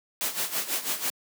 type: noise with tremolo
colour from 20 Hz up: white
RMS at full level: -27 dBFS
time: 0.21-1.1 s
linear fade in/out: 0 ms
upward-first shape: sine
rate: 6.1 Hz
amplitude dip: 75%
effects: high-pass 200 Hz 12 dB/octave